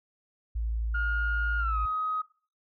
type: tone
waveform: sine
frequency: 56 Hz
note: A1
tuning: 31 cents sharp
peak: -27 dBFS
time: 0.55-1.86 s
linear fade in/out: 10 ms
type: tone with pitch glide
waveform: sine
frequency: 1422 to 1259.6 Hz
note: F6 to D#6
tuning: +31 to +21 cents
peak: -27 dBFS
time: 0.94-2.22 s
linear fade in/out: 10 ms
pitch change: -210 cents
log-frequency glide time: 1.58-1.78 s
effects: noise-tail reverb RT60 0.4 s tail -18 dB re dry + tanh soft clip ceiling -19 dBFS

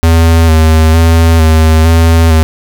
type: tone with vibrato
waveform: square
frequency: 81 Hz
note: E2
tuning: 30 cents flat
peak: -4 dBFS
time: 0.03-2.43 s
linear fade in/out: 0 ms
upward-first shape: square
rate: 1.1 Hz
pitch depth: 30 cents each way
effects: none

